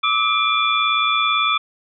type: tone cluster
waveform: sine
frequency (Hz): 1171 / 1289 / 2382 / 3456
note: D6 / E6 / D7 / A7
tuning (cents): -5 / -39 / +24 / -32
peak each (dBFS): -21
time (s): 0.03-1.58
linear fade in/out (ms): 10
effects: none